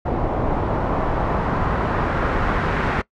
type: noise with low-pass filter sweep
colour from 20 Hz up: pink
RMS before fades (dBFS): -21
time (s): 0.05-3.02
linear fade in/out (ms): 10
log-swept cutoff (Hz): 770 to 1700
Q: 1.4
effects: noise-tail reverb RT60 0.1 s tail -21 dB re dry